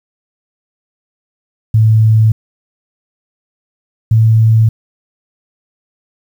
sine tone pair in turn, 110 / 111.47 Hz, A2 / A2, 0 / +23 cents, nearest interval unison, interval 23 cents, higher second, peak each -5 dBFS, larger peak neither, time 1.74-2.32 / 4.11-4.69 s, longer neither, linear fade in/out 5 ms, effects 7-bit

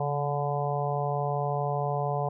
harmonic tone with a mistuned harmonic, 144.5 Hz, D3, 28 cents flat, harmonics 1 / 3 / 4 / 5 / 6 / 7, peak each -30 / -34 / -34 / -31 / -37 / -37 dBFS, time 0-2.29 s, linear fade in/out 5 ms, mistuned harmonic 1, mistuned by -39 cents, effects none

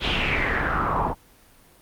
pink noise with low-pass filter sweep, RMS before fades -23 dBFS, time 0-1.15 s, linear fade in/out 50 ms, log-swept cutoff 3500 to 860 Hz, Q 5, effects pink hiss -54 dBFS RMS until 1.81 s + Opus 32 kbps

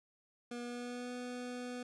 25% pulse tone with pitch glide, 240.8 to 247.1 Hz, B3 to B3, -44 to +1 cents, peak -37 dBFS, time 0.51-1.83 s, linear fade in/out 5 ms, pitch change +45 cents, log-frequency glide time 0.61-1.12 s, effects resampled to 22050 Hz + 13-bit

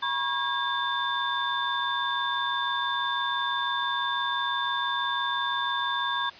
sine tone cluster, 966 / 1092 / 1627 / 3558 Hz, B5 / C#6 / G#6 / A7, -39 / -26 / -36 / +19 cents, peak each -31 dBFS, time 0.02-6.3 s, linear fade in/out 10 ms, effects white hiss -47 dBFS RMS until 6.39 s + resampled to 11025 Hz

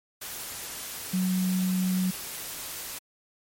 sine tone in noise, 185 Hz, F#3, in tune, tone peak -23 dBFS, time 1.13-2.11 s, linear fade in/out 10 ms, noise white, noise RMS -37 dBFS, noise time 0.21-2.99 s, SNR +11 dB, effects MP3 64 kbps

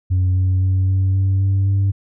sine tone with pitch steps, 92 / 93.02 / 94.04 / 95.08 / 96.13 / 97.19 / 98.26 Hz, F#2 / F#2 / F#2 / F#2 / G2 / G2 / G2, -9 / +10 / +29 / +48 / -33 / -14 / +5 cents, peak -11 dBFS, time 0.1-1.92 s, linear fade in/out 20 ms, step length 260 ms, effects tanh soft clip ceiling -12 dBFS

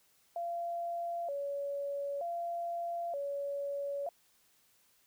sine tone with vibrato, 622.3 Hz, D#5, in tune, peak -34 dBFS, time 0.36-4.09 s, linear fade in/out 2 ms, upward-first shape square, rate 0.54 Hz, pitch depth 170 cents each way, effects white hiss -69 dBFS RMS until 5.06 s

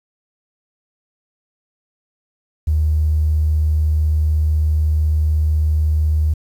triangle tone, 77 Hz, D#2, 17 cents flat, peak -9 dBFS, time 2.67-6.34 s, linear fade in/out 10 ms, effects tanh soft clip ceiling -11 dBFS + 8-bit

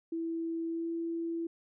sine tone with pitch glide, 330 to 333.4 Hz, E4 to E4, +2 to +20 cents, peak -32 dBFS, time 0.12-1.47 s, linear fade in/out 5 ms, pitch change +18 cents, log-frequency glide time 0.67-0.89 s, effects none

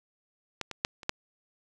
clicks, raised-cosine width 0.2 ms, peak -15 / -20 / -8 / -27 / -9 dBFS, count 5, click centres 0.613 / 0.713 / 0.849 / 1.032 / 1.094 s, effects none

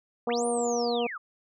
sine linear two-way sweep, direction up then down, 200.5 to 9397 to 1101 Hz, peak -34 dBFS, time 0.27-1.18 s, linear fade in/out 10 ms, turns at 0.46 s
harmonic tone, 238.3 Hz, A#3, 38 cents sharp, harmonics 1 / 2 / 3 / 4 / 5, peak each -32 / -27 / -31 / -41 / -43 dBFS, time 0.27-1.07 s, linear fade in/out 5 ms
effects none

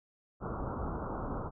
pink low-pass noise, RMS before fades -37 dBFS, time 0.4-1.51 s, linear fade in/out 50 ms, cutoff 1400 Hz, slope 96 dB/octave, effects none

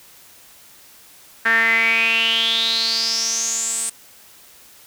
sawtooth tone with band-pass filter sweep, 226.8 Hz, A#3, 47 cents flat, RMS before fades -19 dBFS, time 1.45-3.9 s, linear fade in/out 10 ms, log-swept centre 1700 to 8700 Hz, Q 9.7, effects white hiss -47 dBFS RMS until 4.86 s

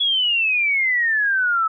sine exponential sweep, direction down, 3400 to 1292 Hz, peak -16 dBFS, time 0-1.68 s, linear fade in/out 10 ms, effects none

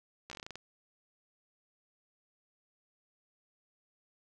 slowing click train, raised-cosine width 0.2 ms, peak -26 dBFS, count 10, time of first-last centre 0.3-0.556 s, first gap 14 ms, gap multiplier 1.17, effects none

